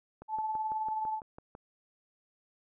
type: click train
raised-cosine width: 1 ms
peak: -32 dBFS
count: 9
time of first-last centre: 0.22-1.551 s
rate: 6.01 Hz
type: tone with tremolo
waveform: sine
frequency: 870 Hz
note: A5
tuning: 20 cents flat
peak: -29 dBFS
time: 0.28-1.21 s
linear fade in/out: 50 ms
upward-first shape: sine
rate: 19 Hz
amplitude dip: 40%
effects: none